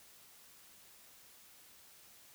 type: silence
effects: white hiss -60 dBFS RMS until 2.34 s